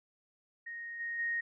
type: tone with level steps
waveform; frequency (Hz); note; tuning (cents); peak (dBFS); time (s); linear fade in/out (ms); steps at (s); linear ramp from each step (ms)
sine; 1864.7; A#6; 0; -40 / -35 / -31; 0.66-1.41; 10; 0.99 / 1.18; 20
effects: none